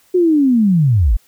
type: linear sweep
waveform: sine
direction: down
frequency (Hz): 371 to 38.89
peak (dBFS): -9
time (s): 0.14-1.17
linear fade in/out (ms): 10
effects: white hiss -54 dBFS RMS until 1.27 s